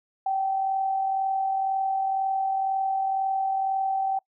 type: tone with amplitude modulation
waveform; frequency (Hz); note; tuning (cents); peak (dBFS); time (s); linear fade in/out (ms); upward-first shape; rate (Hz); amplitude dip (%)
sine; 773; G5; -24; -21; 0.26-4.19; 5; sine; 42; 35
effects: noise-tail reverb RT60 0.1 s tail -24 dB re dry